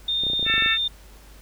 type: tone with pitch glide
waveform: sine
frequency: 3638 to 3617 Hz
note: A#7 to A7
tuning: -43 to +47 cents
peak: -21 dBFS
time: 0.08-0.88 s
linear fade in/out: 5 ms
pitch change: -10 cents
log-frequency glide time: 0.41-0.47 s
type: clicks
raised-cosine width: 2 ms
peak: -21 dBFS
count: 12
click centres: 0.236 / 0.267 / 0.3 / 0.334 / 0.395 / 0.428 / 0.465 / 0.499 / 0.54 / 0.58 / 0.623 / 0.661 s
type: harmonic tone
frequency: 446 Hz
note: A4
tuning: 23 cents sharp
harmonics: 3 / 4 / 5 / 6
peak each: -30 / -23 / -27 / -25 dBFS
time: 0.45-0.78 s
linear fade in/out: 50 ms
effects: added 50 Hz sine -45 dBFS peak until 1.41 s + pink hiss -51 dBFS RMS until 1.41 s